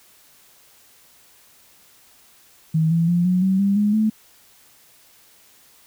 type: tone with pitch steps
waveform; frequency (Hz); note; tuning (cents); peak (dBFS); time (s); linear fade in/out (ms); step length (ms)
sine; 159.5 / 166.66 / 174.14 / 181.95 / 190.12 / 198.65 / 207.6 / 216.9; D#3 / E3 / F3 / F#3 / F#3 / G3 / G#3 / A3; +43 / +19 / -5 / -29 / +47 / +23 / 0 / -25; -15; 2.74-4.1; 10; 170
effects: white hiss -53 dBFS RMS until 5.86 s